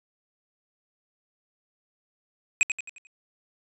square tone with echo, 2514 Hz, D#7, 17 cents sharp, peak -17 dBFS, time 2.61-2.63 s, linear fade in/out 0 ms, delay 88 ms, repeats 5, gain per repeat -7 dB, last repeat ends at 3.07 s, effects resampled to 24000 Hz

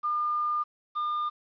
sine / triangle tone pair in turn, 1207 / 1207 Hz, D6 / D6, +47 / +47 cents, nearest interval unison, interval 0 cents, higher neither, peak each -25 dBFS, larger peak neither, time 0.03-0.64 / 0.95-1.3 s, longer first, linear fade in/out 20 ms, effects resampled to 11025 Hz + 10-bit

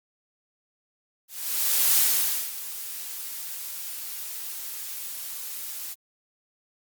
blue noise with ADSR envelope, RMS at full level -19 dBFS, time 1.28-5.95 s, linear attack 670 ms, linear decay 560 ms, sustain -16 dB, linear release 31 ms, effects Opus 48 kbps

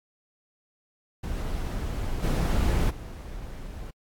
brown noise with level steps, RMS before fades -30 / -23 / -38 dBFS, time 1.23-3.91 s, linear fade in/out 10 ms, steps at 2.22 / 2.89 s, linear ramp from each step 20 ms, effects AAC 64 kbps

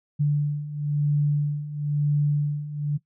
sine beating tone pair, 145.9 / 146.9 Hz, D3 / D3, -11 / +1 cents, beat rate 1 Hz, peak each -26 / -22 dBFS, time 0.19-2.98 s, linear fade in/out 20 ms, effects noise-tail reverb RT60 0.1 s tail -18 dB re dry

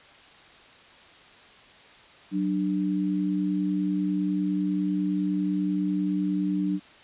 sine tone pair together, 187.2 / 297.2 Hz, F#3 / D4, +20 / +21 cents, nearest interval minor sixth, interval 801 cents, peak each -26 dBFS, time 2.31-6.8 s, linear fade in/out 50 ms, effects white hiss -51 dBFS RMS until 7.03 s + resampled to 8000 Hz

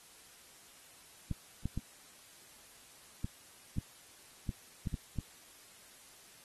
clicks, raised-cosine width 5 ms, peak -22 dBFS, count 9, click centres 1.313 / 1.656 / 1.776 / 3.245 / 3.784 / 4.492 / 4.872 / 4.942 / 5.187 s, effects white hiss -58 dBFS RMS until 6.44 s + AAC 32 kbps

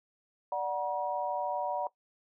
sine chord, D augmented, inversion none, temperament equal with one note detuned, 587.3 / 740 / 955.2 Hz, D5 / F#5 / A#5, 0 / 0 / +42 cents, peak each -35 / -34 / -33 dBFS, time 0.52-1.87 s, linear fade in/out 2 ms, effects noise-tail reverb RT60 0.1 s tail -18 dB re dry

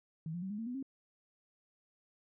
sine tone with pitch steps, 160.1 / 174.59 / 190.39 / 207.6 / 226.4 / 246.9 / 269.3 Hz, D#3 / F3 / F#3 / G#3 / A3 / B3 / C#4, +50 / 0 / +50 / 0 / +50 / 0 / -50 cents, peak -37 dBFS, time 0.26-0.827 s, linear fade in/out 2 ms, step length 81 ms, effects none

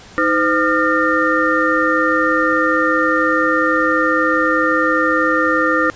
sine tone cluster, 316.4 / 511 / 1212 / 1396 / 1819 Hz, D#4 / C5 / D#6 / F6 / A#6, +29 / -41 / -46 / -1 / -43 cents, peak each -19 dBFS, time 0.18-5.9 s, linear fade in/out 0 ms, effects pink hiss -40 dBFS RMS until 5.95 s + resampled to 16000 Hz

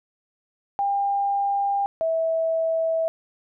sine tone pair in turn, 800 / 651.6 Hz, G5 / E5, +35 / -20 cents, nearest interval major third, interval 355 cents, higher first, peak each -20 dBFS, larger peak neither, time 0.79-1.86 / 2.01-3.08 s, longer neither, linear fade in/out 0 ms, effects none

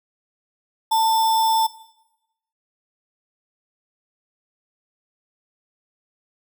sine tone with sample-and-hold, 892 Hz, A5, 23 cents sharp, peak -15 dBFS, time 0.91-1.67 s, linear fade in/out 10 ms, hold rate 4410 Hz, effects noise-tail reverb RT60 0.9 s tail -17 dB re dry

